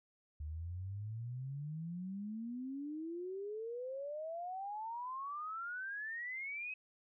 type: exponential sweep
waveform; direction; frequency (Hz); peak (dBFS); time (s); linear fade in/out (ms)
sine; up; 73.5 to 2564; -40; 0.4-6.74; 5
effects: none